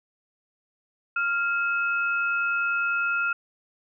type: tone pair together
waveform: sine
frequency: 1395 / 2581 Hz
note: F6 / E7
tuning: -2 / -37 cents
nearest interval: major seventh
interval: 1065 cents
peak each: -23 / -30 dBFS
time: 1.16-3.33 s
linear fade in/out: 5 ms
effects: none